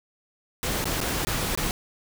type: noise with dropouts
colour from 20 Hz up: pink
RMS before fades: -27 dBFS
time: 0.63-1.71 s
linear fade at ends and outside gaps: 0 ms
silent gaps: 0.842-0.855 / 1.004-1.013 / 1.249-1.27 / 1.551-1.575 s
effects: none